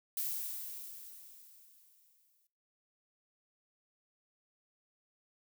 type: noise with exponential decay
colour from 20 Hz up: violet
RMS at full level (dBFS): -35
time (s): 0.17-2.47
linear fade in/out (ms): 2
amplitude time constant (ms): 500
effects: noise-tail reverb RT60 0.4 s tail -19 dB re dry